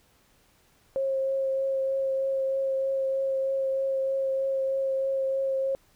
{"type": "tone with vibrato", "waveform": "sine", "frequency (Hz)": 537, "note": "C5", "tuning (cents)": 45, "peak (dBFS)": -24, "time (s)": [0.96, 5.75], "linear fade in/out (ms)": 0, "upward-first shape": "triangle", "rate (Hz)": 3.2, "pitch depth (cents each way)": 13, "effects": ["pink hiss -63 dBFS RMS until 5.95 s"]}